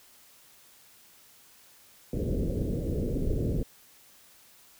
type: low-pass noise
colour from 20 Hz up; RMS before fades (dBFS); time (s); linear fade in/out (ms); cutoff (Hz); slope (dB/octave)
pink; -29; 2.13-3.63; 2; 530; 48
effects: white hiss -57 dBFS RMS until 4.79 s